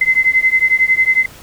sine beating tone pair, 2051 / 2062 Hz, C7 / C7, -35 / -26 cents, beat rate 11 Hz, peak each -13 dBFS, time 0.01-1.26 s, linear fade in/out 5 ms, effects pink hiss -39 dBFS RMS until 1.42 s

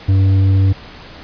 sine tone with tanh clipping, 96.5 Hz, G2, 27 cents flat, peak -10 dBFS, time 0.08-0.73 s, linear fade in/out 10 ms, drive 7 dB, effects pink hiss -36 dBFS RMS until 1.23 s + resampled to 11025 Hz

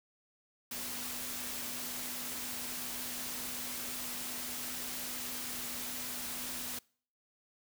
sine tone in noise, 246.9 Hz, B3, in tune, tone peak -51 dBFS, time 0.71-6.79 s, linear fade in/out 5 ms, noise white, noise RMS -40 dBFS, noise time 0.71-6.79 s, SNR -14 dB, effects noise-tail reverb RT60 0.5 s tail -25 dB re dry

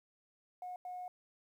sine tone bursts at uneven times, 725 Hz, F#5, 35 cents flat, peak -40 dBFS, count 2, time 0.62-0.76 / 0.85-1.08 s, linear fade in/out 2 ms, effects tanh soft clip ceiling -37 dBFS + 12-bit

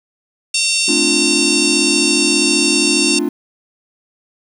harmonic tone, 909 Hz, A#5, 44 cents flat, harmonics 3 / 4 / 5 / 6 / 7 / 8 / 9 / 10, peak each -18 / -24 / -22 / -20 / -26 / -25 / -26 / -22 dBFS, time 0.54-3.19 s, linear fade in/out 5 ms
triangle chord, D minor seventh, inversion second, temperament equal with one note detuned, 220 / 261.6 / 296.6 / 349.2 Hz, A3 / C4 / D4 / F4, 0 / 0 / +17 / 0 cents, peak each -22 / -21 / -17 / -18 dBFS, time 0.88-3.29 s, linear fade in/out 5 ms
effects 7-bit

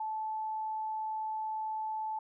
sine tone, 871 Hz, A5, 18 cents flat, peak -33 dBFS, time 0-2.19 s, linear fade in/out 5 ms, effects none

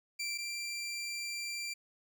20% pulse tone pair in turn, 2349 / 2359 Hz, D7 / D7, 0 / +7 cents, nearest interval unison, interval 7 cents, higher second, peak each -30 / -32 dBFS, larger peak first, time 0.19-0.38 / 0.38-1.74 s, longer second, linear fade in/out 10 ms, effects none

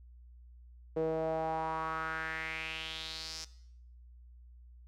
sawtooth tone with band-pass filter sweep, 160 Hz, D#3, 49 cents sharp, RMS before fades -37 dBFS, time 0.96-3.45 s, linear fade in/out 10 ms, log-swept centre 460 to 5600 Hz, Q 4.1, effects noise-tail reverb RT60 0.7 s tail -17 dB re dry + added 60 Hz sine -52 dBFS peak until 4.87 s

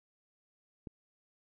click, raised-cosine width 3 ms, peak -30 dBFS, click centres 0.872 s, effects none

